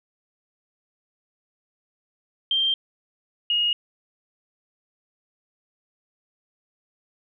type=tone pair in turn; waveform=sine; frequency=3166 / 2870 Hz; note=G7 / F7; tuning=+17 / +47 cents; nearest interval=major second; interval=170 cents; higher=first; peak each=-19 dBFS; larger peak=neither; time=2.51-2.74 / 3.5-3.73 s; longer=neither; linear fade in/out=2 ms; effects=none